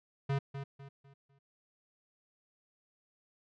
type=tone with echo; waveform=square; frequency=138.59 Hz; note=C#3; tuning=in tune; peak=-30 dBFS; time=0.29-0.39 s; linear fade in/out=10 ms; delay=250 ms; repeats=4; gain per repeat=-9 dB; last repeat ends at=1.39 s; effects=low-pass 3000 Hz 12 dB/octave